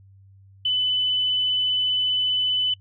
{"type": "tone", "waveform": "sine", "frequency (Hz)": 3005, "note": "F#7", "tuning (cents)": 26, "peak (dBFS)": -19, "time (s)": [0.65, 2.74], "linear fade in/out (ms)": 5, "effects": ["noise-tail reverb RT60 0.1 s tail -26 dB re dry", "added 97 Hz sine -48 dBFS peak until 2.8 s"]}